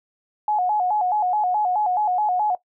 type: tone with vibrato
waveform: sine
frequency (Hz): 784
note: G5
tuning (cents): 0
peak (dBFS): -18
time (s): 0.48-2.55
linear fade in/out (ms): 2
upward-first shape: square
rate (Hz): 4.7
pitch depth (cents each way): 130
effects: noise-tail reverb RT60 0.1 s tail -17 dB re dry